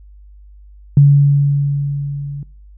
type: tone with level ramp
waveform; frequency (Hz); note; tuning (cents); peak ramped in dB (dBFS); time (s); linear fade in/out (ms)
sine; 142.1; C#3; +43; -3 to -23; 0.97-2.43; 2
effects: noise-tail reverb RT60 0.5 s tail -24 dB re dry + added 50 Hz sine -38 dBFS peak until 2.77 s